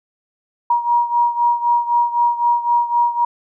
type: beating tone pair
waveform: sine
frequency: 951 / 954.9 Hz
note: A#5 / A#5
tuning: +34 / +41 cents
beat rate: 3.9 Hz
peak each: -15 / -19 dBFS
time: 0.7-3.25 s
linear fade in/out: 5 ms
effects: none